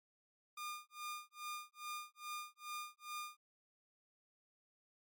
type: tone with tremolo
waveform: sawtooth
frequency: 1211 Hz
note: D#6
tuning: 47 cents flat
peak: -38 dBFS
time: 0.57-3.37 s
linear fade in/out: 5 ms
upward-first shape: sine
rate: 2.4 Hz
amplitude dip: 100%
effects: MP3 96 kbps